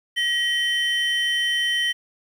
triangle tone pair together, 1907 / 3076 Hz, A#6 / G7, +39 / -33 cents, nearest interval minor sixth, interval 828 cents, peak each -21 dBFS, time 0.16-1.93 s, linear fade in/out 20 ms, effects 9-bit

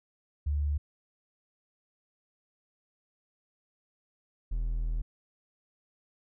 sine / triangle tone pair in turn, 73.1 / 40.41 Hz, D2 / E1, -7 / -34 cents, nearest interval minor seventh, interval 1027 cents, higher first, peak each -26 dBFS, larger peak neither, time 0.46-0.78 / 4.51-5.02 s, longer second, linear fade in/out 10 ms, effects none

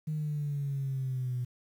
sine exponential sweep, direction down, 155.56 to 122.7 Hz, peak -29 dBFS, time 0.07-1.45 s, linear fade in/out 10 ms, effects tanh soft clip ceiling -26 dBFS + 10-bit

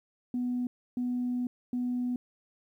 sine tone bursts at uneven times, 246.9 Hz, B3, in tune, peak -27 dBFS, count 3, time 0.34-0.67 / 0.97-1.47 / 1.73-2.16 s, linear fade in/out 2 ms, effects tanh soft clip ceiling -24 dBFS + 11-bit

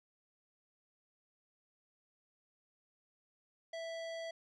square tone with low-pass filter, 659.3 Hz, E5, in tune, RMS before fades -43 dBFS, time 3.73-4.31 s, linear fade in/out 5 ms, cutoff 4800 Hz, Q 1.1, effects none

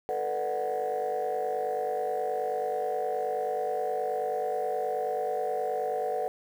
sine chord, B minor seventh, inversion third, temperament just, 444.5 / 493.9 / 592.7 / 740.8 Hz, A4 / B4 / D5 / F#5, +18 / 0 / +16 / +2 cents, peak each -32 / -32 / -34 / -30 dBFS, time 0.09-6.28 s, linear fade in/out 0 ms, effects tanh soft clip ceiling -22 dBFS + 9-bit

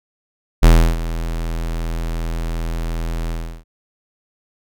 square tone with ADSR envelope, 41.34 Hz, E1, 6 cents sharp, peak -5 dBFS, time 0.62-3.64 s, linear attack 21 ms, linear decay 320 ms, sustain -16 dB, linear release 340 ms, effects none

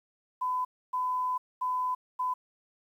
sine tone bursts at uneven times, 1007 Hz, B5, 33 cents sharp, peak -27 dBFS, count 4, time 0.41-0.65 / 0.93-1.38 / 1.61-1.95 / 2.19-2.34 s, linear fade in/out 10 ms, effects 10-bit

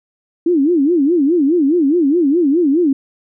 sine tone with vibrato, 311.1 Hz, D#4, in tune, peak -10 dBFS, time 0.46-2.93 s, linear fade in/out 5 ms, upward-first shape sine, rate 4.8 Hz, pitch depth 250 cents each way, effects none

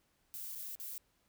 violet noise with dropouts, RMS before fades -44 dBFS, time 0.34-0.98 s, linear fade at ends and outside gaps 0 ms, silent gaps 0.55-0.556 / 0.753-0.799 s, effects pink hiss -75 dBFS RMS until 1.28 s

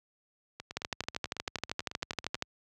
two click trains, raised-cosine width 0.2 ms, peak -14 / -23 dBFS, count 22 / 17, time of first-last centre 0.77-2.424 / 0.6-2.352 s, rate 12.7 / 9.13 Hz, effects high-pass 60 Hz 12 dB/octave

